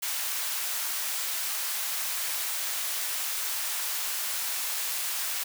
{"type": "high-pass noise", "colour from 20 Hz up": "white", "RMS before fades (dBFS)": -31, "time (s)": [0.02, 5.44], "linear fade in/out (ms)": 10, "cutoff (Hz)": 830, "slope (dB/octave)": 12, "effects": []}